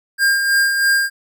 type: tone with tremolo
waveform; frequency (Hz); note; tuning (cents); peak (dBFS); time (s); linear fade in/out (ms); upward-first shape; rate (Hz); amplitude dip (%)
square; 1606; G6; +41; -12; 0.18-1.1; 50; sine; 3.1; 45
effects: none